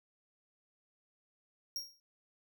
45% pulse tone with exponential decay, 5588 Hz, F8, in tune, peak -34 dBFS, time 1.76-2 s, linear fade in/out 1 ms, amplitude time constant 52 ms, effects none

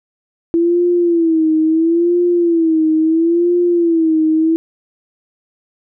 sine tone with vibrato, 332.4 Hz, E4, 15 cents sharp, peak -10 dBFS, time 0.54-4.56 s, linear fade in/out 0 ms, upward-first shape sine, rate 0.74 Hz, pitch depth 96 cents each way, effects none

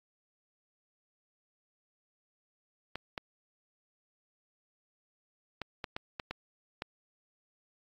clicks, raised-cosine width 0.3 ms, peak -20 dBFS, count 8, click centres 2.956 / 3.178 / 5.617 / 5.842 / 5.965 / 6.198 / 6.31 / 6.821 s, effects AAC 48 kbps

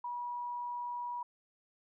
sine tone, 968 Hz, B5, 35 cents flat, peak -36 dBFS, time 0.04-1.23 s, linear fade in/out 5 ms, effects none

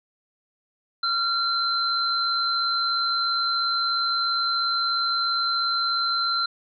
sine tone pair together, 1373 / 4084 Hz, F6 / C8, -30 / -43 cents, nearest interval octave + perfect fifth, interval 1887 cents, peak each -24 dBFS, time 1.03-6.46 s, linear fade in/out 5 ms, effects none

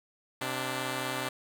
5% pulse tone pair together, 129.4 / 293.7 Hz, C3 / D4, -19 / 0 cents, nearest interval octave + major second, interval 1419 cents, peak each -23 dBFS, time 0.41-1.29 s, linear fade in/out 5 ms, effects none

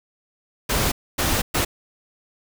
pink noise bursts at uneven times, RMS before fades -21 dBFS, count 3, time 0.69-0.92 / 1.18-1.42 / 1.54-1.65 s, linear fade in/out 10 ms, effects none

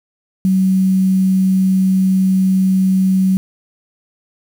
sine tone with quantisation, 188.9 Hz, F#3, 36 cents sharp, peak -10 dBFS, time 0.45-3.37 s, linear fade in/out 0 ms, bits 6, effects none

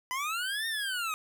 25% pulse linear two-way sweep, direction up then down, 987.8 to 1843 to 1235 Hz, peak -27 dBFS, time 0.11-1.14 s, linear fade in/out 0 ms, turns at 0.67 s, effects none

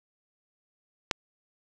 click, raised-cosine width 0.2 ms, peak -7 dBFS, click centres 1.112 s, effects none

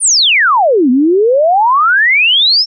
sine exponential two-way sweep, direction down then up, 9956 to 240.7 to 5500 Hz, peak -6 dBFS, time 0-2.66 s, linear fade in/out 50 ms, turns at 0.9 s, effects none

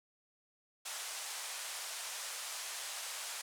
white band-pass noise, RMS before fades -43 dBFS, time 0.85-3.42 s, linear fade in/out 10 ms, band 590 to 10000 Hz, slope 24 dB/octave, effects none

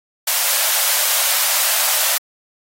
white high-pass noise, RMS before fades -17 dBFS, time 0.27-2.18 s, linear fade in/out 5 ms, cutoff 530 Hz, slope 96 dB/octave, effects AAC 48 kbps

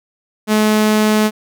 sawtooth tone, 214.3 Hz, A3, 45 cents flat, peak -7 dBFS, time 0.47-1.31 s, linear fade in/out 50 ms, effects none

